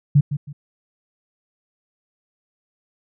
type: tone with echo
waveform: sine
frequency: 144.3 Hz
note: D3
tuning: 30 cents flat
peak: -9 dBFS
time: 0.15-0.21 s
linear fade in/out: 10 ms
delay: 160 ms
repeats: 2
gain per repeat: -11 dB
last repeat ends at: 0.53 s
effects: none